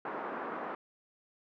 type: band-pass noise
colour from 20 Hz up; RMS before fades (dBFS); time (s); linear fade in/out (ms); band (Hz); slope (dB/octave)
white; -39; 0.05-0.75; 2; 210 to 1400; 24
effects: none